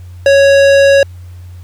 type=tone with tanh clipping; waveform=sine; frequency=554.4 Hz; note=C#5; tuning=in tune; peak=-6 dBFS; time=0.26-1.03 s; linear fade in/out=2 ms; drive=18 dB; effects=added 89 Hz sine -28 dBFS peak until 1.63 s + pink hiss -49 dBFS RMS until 1.63 s